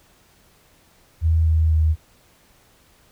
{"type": "tone with pitch steps", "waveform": "sine", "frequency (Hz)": [80.9, 79.83, 78.78], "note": ["E2", "D#2", "D#2"], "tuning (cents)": [-32, 45, 22], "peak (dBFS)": -14, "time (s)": [1.21, 1.96], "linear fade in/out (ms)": 50, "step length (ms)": 250, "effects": ["pink hiss -56 dBFS RMS until 3.11 s"]}